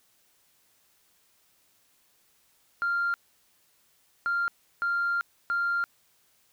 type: tone bursts at uneven times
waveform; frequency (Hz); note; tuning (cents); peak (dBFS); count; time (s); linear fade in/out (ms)
sine; 1393; F6; -5; -23; 4; 2.82-3.14 / 4.26-4.48 / 4.82-5.21 / 5.5-5.84; 0
effects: tanh soft clip ceiling -21 dBFS + white hiss -66 dBFS RMS until 6.52 s